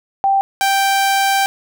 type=tone pair in turn; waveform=sine / sawtooth; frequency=784 / 784 Hz; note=G5 / G5; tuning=0 / 0 cents; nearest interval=unison; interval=0 cents; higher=neither; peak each=-11 / -9 dBFS; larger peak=second; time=0.24-0.41 / 0.61-1.46 s; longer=second; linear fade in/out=0 ms; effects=none